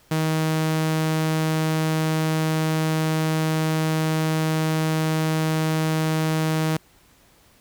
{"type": "tone", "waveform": "sawtooth", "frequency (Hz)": 158, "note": "D#3", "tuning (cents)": 27, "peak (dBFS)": -16, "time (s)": [0.11, 6.77], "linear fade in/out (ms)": 5, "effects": ["pink hiss -56 dBFS RMS until 7.6 s"]}